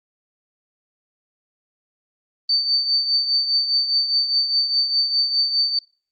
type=tone with tremolo; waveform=sine; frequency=4569 Hz; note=D8; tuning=48 cents flat; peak=-14 dBFS; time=2.49-5.79 s; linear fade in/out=5 ms; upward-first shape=triangle; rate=4.9 Hz; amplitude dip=65%; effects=noise-tail reverb RT60 0.4 s tail -23 dB re dry + Opus 32 kbps